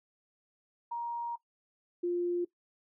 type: tone pair in turn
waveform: sine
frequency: 942 / 350.5 Hz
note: A#5 / F4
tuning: +18 / +6 cents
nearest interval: octave + perfect fourth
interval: 1712 cents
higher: first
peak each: -33 / -28 dBFS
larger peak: second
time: 0.91-1.36 / 2.03-2.45 s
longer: first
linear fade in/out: 10 ms
effects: noise-tail reverb RT60 0.1 s tail -19 dB re dry